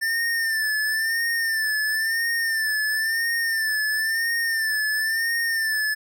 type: tone with vibrato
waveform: square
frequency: 1786 Hz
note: A6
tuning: 25 cents sharp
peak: -22 dBFS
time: 0.01-5.95 s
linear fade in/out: 20 ms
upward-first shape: sine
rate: 0.98 Hz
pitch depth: 60 cents each way
effects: none